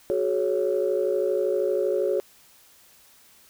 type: chord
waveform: sine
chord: F# suspended second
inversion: none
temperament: equal with one note detuned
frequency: 370 / 422.6 / 554.4 Hz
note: F#4 / G#4 / C#5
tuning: 0 / +30 / 0 cents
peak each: -25 dBFS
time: 0.1-2.2 s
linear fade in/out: 0 ms
effects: tanh soft clip ceiling -13 dBFS + white hiss -55 dBFS RMS until 3.49 s